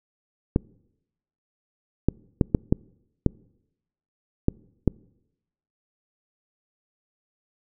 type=clicks; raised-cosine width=3 ms; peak=-5 dBFS; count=8; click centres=0.561 / 2.086 / 2.412 / 2.548 / 2.725 / 3.263 / 4.484 / 4.877 s; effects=noise-tail reverb RT60 0.9 s tail -26 dB re dry